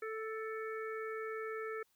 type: harmonic tone with a mistuned harmonic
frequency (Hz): 440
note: A4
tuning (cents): 0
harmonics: 1 / 3 / 4 / 5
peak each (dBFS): -40 / -45 / -48 / -51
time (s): 0.02-1.83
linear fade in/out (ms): 5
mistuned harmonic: 5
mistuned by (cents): +20
effects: white hiss -75 dBFS RMS until 1.95 s